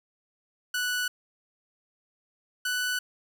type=tone pair in turn; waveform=sawtooth; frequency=1480 / 1488.6 Hz; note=F#6 / F#6; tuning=0 / +10 cents; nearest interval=unison; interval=10 cents; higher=second; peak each=-23 dBFS; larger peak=neither; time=0.74-1.08 / 2.65-2.99 s; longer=neither; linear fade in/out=5 ms; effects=none